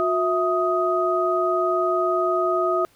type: tone cluster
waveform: sine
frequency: 361.8 / 656 / 1251 Hz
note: F#4 / E5 / D#6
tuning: -39 / -9 / +9 cents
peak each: -23 dBFS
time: 0-2.85 s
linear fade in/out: 0 ms
effects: pink hiss -58 dBFS RMS until 2.95 s